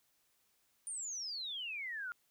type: exponential sweep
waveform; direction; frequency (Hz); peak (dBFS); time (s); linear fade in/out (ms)
sine; down; 9400 to 1384; -39; 0.87-2.12; 0
effects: white hiss -75 dBFS RMS until 2.3 s